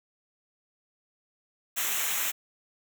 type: noise with comb filter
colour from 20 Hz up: white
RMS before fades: -29 dBFS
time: 1.76-2.32 s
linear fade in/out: 20 ms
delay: 0.21 ms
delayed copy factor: -0.75
effects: none